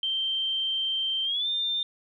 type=tone with pitch glide; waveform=sine; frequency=3136 to 3602 Hz; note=G7 to A7; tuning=0 to +40 cents; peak=-25 dBFS; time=0.03-1.83 s; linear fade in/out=2 ms; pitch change=+240 cents; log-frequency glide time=1.24-1.48 s; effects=11-bit